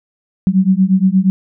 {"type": "beating tone pair", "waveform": "sine", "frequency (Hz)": [185, 193.5], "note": ["F#3", "G3"], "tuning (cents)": [0, -22], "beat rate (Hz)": 8.5, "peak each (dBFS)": -12, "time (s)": [0.47, 1.3], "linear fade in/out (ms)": 0, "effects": []}